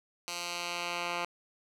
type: tone with band-pass filter sweep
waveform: 10% pulse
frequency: 174 Hz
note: F3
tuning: 6 cents flat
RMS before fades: -36 dBFS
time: 0.28-1.25 s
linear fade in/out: 0 ms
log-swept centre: 5200 to 1900 Hz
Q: 0.86
effects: 10-bit